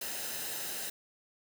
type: noise with comb filter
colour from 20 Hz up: white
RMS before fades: -38 dBFS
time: 0.01-0.9 s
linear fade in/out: 5 ms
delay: 0.88 ms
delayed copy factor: -0.5
effects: none